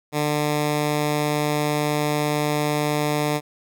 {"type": "tone", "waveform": "10% pulse", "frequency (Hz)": 149, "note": "D3", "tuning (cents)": 25, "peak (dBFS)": -12, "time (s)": [0.12, 3.41], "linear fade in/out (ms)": 50, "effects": []}